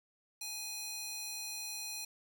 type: tone with high-pass filter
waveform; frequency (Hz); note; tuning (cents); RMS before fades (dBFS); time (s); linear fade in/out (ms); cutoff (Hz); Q
square; 830.6; G#5; 0; -42; 0.41-2.05; 5; 4200; 0.94
effects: none